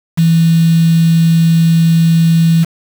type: tone with quantisation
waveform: sine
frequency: 164.81 Hz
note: E3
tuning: in tune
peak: -6 dBFS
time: 0.17-2.65 s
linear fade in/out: 20 ms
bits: 4
effects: none